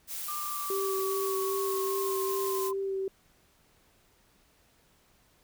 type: noise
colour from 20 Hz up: blue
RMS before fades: -37 dBFS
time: 0.07-2.72 s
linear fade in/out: 50 ms
type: linear sweep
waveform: sine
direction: down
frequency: 1194 to 1029 Hz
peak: -35 dBFS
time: 0.28-2.73 s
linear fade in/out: 5 ms
type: tone with vibrato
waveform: sine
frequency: 388 Hz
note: G4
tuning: 18 cents flat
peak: -29 dBFS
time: 0.7-3.08 s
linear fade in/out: 2 ms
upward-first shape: sine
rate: 2.5 Hz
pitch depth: 15 cents each way
effects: pink hiss -65 dBFS RMS until 5.43 s